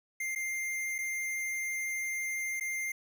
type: tone with dropouts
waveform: square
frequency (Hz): 2102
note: C7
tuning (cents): +7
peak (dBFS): -33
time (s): 0.2-2.92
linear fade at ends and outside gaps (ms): 5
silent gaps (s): 0.351-0.358 / 0.983-0.986 / 2.599-2.608
effects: none